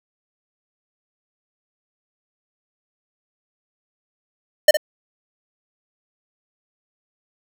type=tone with echo; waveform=square; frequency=606 Hz; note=D#5; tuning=46 cents flat; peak=-6 dBFS; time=4.68-4.71 s; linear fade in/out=5 ms; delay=61 ms; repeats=1; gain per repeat=-11 dB; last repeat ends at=4.771 s; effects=none